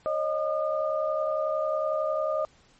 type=tone cluster; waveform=sine; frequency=550 / 621 / 1215 Hz; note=C#5 / D#5 / D#6; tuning=-14 / -3 / -42 cents; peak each=-31 / -26 / -32 dBFS; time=0.06-2.45 s; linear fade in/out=0 ms; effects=pink hiss -60 dBFS RMS until 2.79 s + MP3 32 kbps